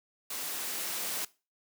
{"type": "noise with level ramp", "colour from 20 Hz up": "white", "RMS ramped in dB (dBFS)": [-37, -34], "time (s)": [0.3, 1.25], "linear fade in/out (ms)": 5, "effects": ["noise-tail reverb RT60 0.3 s tail -20 dB re dry", "high-pass 200 Hz 12 dB/octave"]}